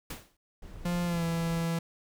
pink noise with exponential decay, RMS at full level -36 dBFS, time 0.1-0.37 s, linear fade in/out 5 ms, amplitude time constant 57 ms
brown noise, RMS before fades -44 dBFS, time 0.62-1.65 s, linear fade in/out 5 ms
45% pulse tone with pitch glide, 174.7 to 166.71 Hz, F3 to E3, +1 to +20 cents, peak -28 dBFS, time 0.85-1.79 s, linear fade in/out 5 ms, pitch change -81 cents, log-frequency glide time 1.05-1.24 s
effects none

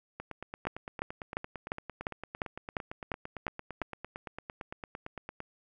two click trains, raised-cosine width 0.5 ms, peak -16 / -24 dBFS, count 10 / 47, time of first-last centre 0.67-3.817 / 0.2-5.404 s, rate 2.86 / 8.84 Hz, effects none

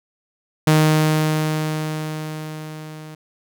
sawtooth tone with level ramp, 155.2 Hz, D#3, 4 cents flat, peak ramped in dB -7 to -31 dBFS, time 0.67-3.15 s, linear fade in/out 5 ms, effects none

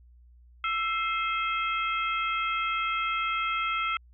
sine tone cluster, 1329 / 2107 / 2592 / 3230 Hz, E6 / C7 / E7 / G#7, +14 / +12 / -30 / -49 cents, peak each -28 / -33 / -34 / -37 dBFS, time 0.64-3.97 s, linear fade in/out 2 ms, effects added 60 Hz sine -52 dBFS peak until 4.13 s

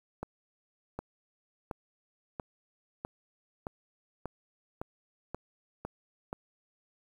accelerating click train, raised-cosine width 1 ms, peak -22 dBFS, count 11, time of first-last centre 0.23-6.329 s, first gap 760 ms, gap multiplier 0.95, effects 9-bit

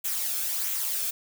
blue noise with flanger, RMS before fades -29 dBFS, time 0.04-1.11 s, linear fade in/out 10 ms, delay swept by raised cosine 0.2 to 1.05 ms, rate 1.5 Hz, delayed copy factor -0.5, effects none

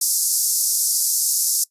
white band-pass noise, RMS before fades -20 dBFS, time 0.01-1.64 s, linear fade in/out 5 ms, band 5000 to 13000 Hz, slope 48 dB/octave, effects noise-tail reverb RT60 0.1 s tail -21 dB re dry + resampled to 32000 Hz

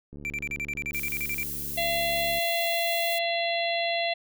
click train, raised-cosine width 3 ms, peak -31 dBFS, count 164, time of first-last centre 0.13-2.384 s, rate 72.3 Hz
triangle tone bursts, 2349 Hz, D7, in tune, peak -27 dBFS, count 14, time 0.25-1.431 s, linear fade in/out 0 ms, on 50 ms, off 37 ms
violet noise, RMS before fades -34 dBFS, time 0.93-3.19 s, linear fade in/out 10 ms
harmonic tone, 680 Hz, F5, 46 cents flat, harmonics 1 / 3 / 4 / 5 / 6, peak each -27 / -32 / -33 / -34 / -35 dBFS, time 1.77-4.14 s, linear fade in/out 10 ms
effects none

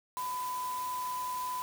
sine tone in noise, 1002 Hz, B5, 25 cents sharp, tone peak -33 dBFS, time 0.17-1.62 s, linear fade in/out 0 ms, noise white, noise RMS -45 dBFS, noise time 0.17-1.62 s, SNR +9 dB, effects none

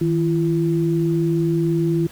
sine tone pair together, 159.5 / 338.3 Hz, D#3 / E4, +43 / +45 cents, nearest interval octave + minor second, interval 1302 cents, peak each -19 dBFS, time 0.01-2.07 s, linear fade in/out 5 ms, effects pink hiss -44 dBFS RMS until 2.11 s

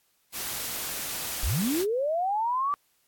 white noise, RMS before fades -33 dBFS, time 0.32-1.86 s, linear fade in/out 50 ms
sine linear sweep, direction up, 35.14 to 1174.7 Hz, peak -24 dBFS, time 1.43-2.74 s, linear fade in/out 0 ms
effects white hiss -69 dBFS RMS until 3.07 s + AAC 64 kbps

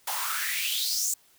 white noise with high-pass filter sweep, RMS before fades -29 dBFS, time 0.07-1.14 s, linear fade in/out 5 ms, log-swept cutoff 770 to 7600 Hz, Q 5.3, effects white hiss -61 dBFS RMS until 1.38 s

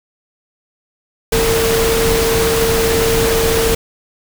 sine tone in noise, 454.2 Hz, A#4, 45 cents flat, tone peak -14 dBFS, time 1.32-3.75 s, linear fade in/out 5 ms, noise pink, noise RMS -17 dBFS, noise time 1.32-3.75 s, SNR 0 dB, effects none

